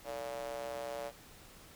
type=tone with high-pass filter; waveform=square; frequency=63.8 Hz; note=C2; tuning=43 cents flat; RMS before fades=-41 dBFS; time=0.04-1.12 s; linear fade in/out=50 ms; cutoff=580 Hz; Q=4.6; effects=pink hiss -56 dBFS RMS until 1.75 s